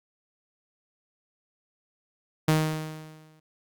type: tone with exponential decay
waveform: sawtooth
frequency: 156.2 Hz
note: D#3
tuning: 7 cents sharp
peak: -14 dBFS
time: 2.48-3.4 s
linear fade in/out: 5 ms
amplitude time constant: 200 ms
effects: Opus 48 kbps